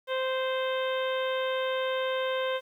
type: harmonic tone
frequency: 521 Hz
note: C5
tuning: 7 cents flat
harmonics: 1 / 2 / 3 / 4 / 5 / 6 / 7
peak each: -28 / -35 / -37 / -41 / -43 / -40 / -42 dBFS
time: 0.07-2.61 s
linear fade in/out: 50 ms
effects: 10-bit